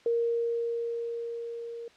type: tone with level ramp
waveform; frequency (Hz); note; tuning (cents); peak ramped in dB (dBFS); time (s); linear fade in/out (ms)
sine; 466.9; A#4; +3; -23 to -37; 0.06-1.88; 2
effects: white hiss -58 dBFS RMS until 1.96 s + low-pass 4000 Hz 12 dB/octave